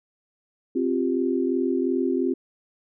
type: chord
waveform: sine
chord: C suspended fourth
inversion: none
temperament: equal with one note detuned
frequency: 263.3 / 349.2 / 392 Hz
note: C4 / F4 / G4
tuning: +11 / 0 / 0 cents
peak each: -24 / -25 / -27 dBFS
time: 0.75-2.34 s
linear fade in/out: 10 ms
effects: none